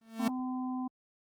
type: tone with exponential growth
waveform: 45% pulse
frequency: 224.5 Hz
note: A3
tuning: 35 cents sharp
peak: -25 dBFS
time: 0.01-0.28 s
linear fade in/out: 5 ms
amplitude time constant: 58 ms
type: harmonic tone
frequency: 255.3 Hz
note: C4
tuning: 42 cents flat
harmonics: 1 / 3 / 4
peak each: -33 / -43 / -45 dBFS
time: 0.19-0.88 s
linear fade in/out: 10 ms
effects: Opus 32 kbps